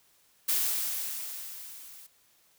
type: noise with level ramp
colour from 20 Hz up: blue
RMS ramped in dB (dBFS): -26 to -50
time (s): 0.48-2.07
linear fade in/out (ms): 10
effects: white hiss -65 dBFS RMS until 2.58 s